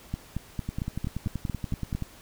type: two click trains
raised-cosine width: 5 ms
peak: -17 / -18 dBFS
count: 9 / 15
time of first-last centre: 0.14-1.95 / 0.69-2.023 s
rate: 4.42 / 10.5 Hz
effects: pink hiss -51 dBFS RMS until 2.21 s